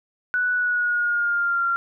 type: tone with pitch glide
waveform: sine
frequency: 1480 to 1380.9 Hz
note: F#6 to F6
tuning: 0 to -20 cents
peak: -19 dBFS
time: 0.34-1.76 s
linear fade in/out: 0 ms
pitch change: -120 cents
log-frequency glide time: 0.53-1.65 s
effects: none